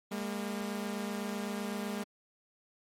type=tone pair together; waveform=sawtooth; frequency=202.5 / 230.4 Hz; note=G#3 / A#3; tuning=-43 / -20 cents; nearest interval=major second; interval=223 cents; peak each=-32 / -35 dBFS; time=0.11-2.04 s; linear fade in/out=10 ms; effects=MP3 64 kbps